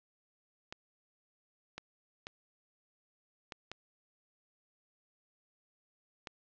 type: clicks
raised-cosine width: 0.2 ms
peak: -24 dBFS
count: 6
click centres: 0.725 / 1.78 / 2.269 / 3.522 / 3.716 / 6.272 s
effects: low-pass 5000 Hz 12 dB/octave